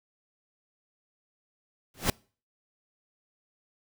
pink noise with exponential growth, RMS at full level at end -21 dBFS, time 1.94-2.1 s, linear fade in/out 2 ms, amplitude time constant 33 ms, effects noise-tail reverb RT60 0.4 s tail -26 dB re dry

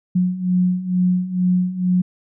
sine beating tone pair, 180 / 182.2 Hz, F#3 / F#3, -47 / -26 cents, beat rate 2.2 Hz, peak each -21 / -17 dBFS, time 0.15-2.02 s, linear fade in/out 10 ms, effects none

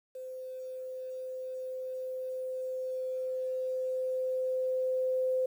sine tone with level ramp, 515 Hz, C5, 28 cents flat, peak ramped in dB -39 to -26 dBFS, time 0.15-5.46 s, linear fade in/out 5 ms, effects 10-bit

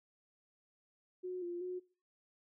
sine tone with pitch steps, 365.2 / 348.8 / 363.7 Hz, F#4 / F4 / F#4, -23 / -2 / -30 cents, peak -38 dBFS, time 1.23-1.8 s, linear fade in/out 20 ms, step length 190 ms, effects noise-tail reverb RT60 0.4 s tail -22 dB re dry

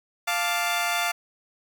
15% pulse chord, D minor, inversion first, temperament equal, 698.5 / 880 / 1174.7 Hz, F5 / A5 / D6, 0 / 0 / 0 cents, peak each -19 / -24 / -24 dBFS, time 0.27-1.12 s, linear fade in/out 10 ms, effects 9-bit

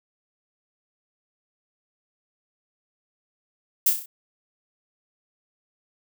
violet noise with echo, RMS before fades -18 dBFS, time 3.86-3.9 s, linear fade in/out 5 ms, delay 32 ms, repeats 5, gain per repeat -5 dB, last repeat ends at 4.06 s, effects none

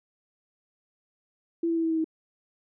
sine tone with pitch steps, 335.1 / 331.8 / 328.6 / 325.4 / 322.2 / 319 Hz, E4 / E4 / E4 / E4 / E4 / D#4, +29 / +11 / -5 / -22 / -39 / +43 cents, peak -23 dBFS, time 1.63-2.044 s, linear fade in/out 5 ms, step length 69 ms, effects none

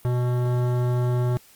sine tone with hard clipping, 123.3 Hz, B2, 2 cents flat, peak -22 dBFS, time 0.05-1.37 s, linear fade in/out 0 ms, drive 16 dB, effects white hiss -53 dBFS RMS until 1.55 s + Opus 32 kbps

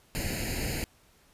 pink noise with comb filter, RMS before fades -32 dBFS, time 0.15-0.84 s, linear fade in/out 0 ms, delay 0.43 ms, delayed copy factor +0.85, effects pink hiss -62 dBFS RMS until 1.33 s + resampled to 32000 Hz

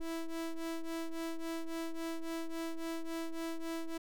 square ring-modulated tone, 164.81 Hz, E3, in tune, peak -34 dBFS, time 0-3.98 s, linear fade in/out 10 ms, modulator 163 Hz, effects none

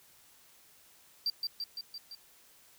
triangle tone with echo, 4699 Hz, D8, in tune, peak -27 dBFS, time 1.26-1.3 s, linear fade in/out 2 ms, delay 170 ms, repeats 5, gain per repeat -3 dB, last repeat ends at 2.15 s, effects white hiss -61 dBFS RMS until 2.78 s

